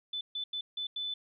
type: tone bursts at uneven times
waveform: sine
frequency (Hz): 3504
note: A7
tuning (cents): -8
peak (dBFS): -33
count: 5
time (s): 0.13-0.21 / 0.35-0.44 / 0.53-0.61 / 0.77-0.87 / 0.96-1.14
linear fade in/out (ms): 5
effects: none